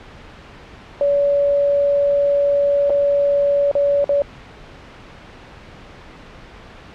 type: tone with dropouts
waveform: sine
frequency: 569 Hz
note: C#5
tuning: 45 cents sharp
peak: -13 dBFS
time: 1.01-4.22 s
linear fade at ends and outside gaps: 1 ms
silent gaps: 2.897-2.903 / 3.714-3.752 / 4.043-4.092 s
effects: pink hiss -40 dBFS RMS until 6.94 s + low-pass 3000 Hz 12 dB/octave